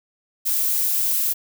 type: noise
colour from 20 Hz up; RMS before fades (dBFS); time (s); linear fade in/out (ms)
violet; -21; 0.45-1.34; 20
effects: none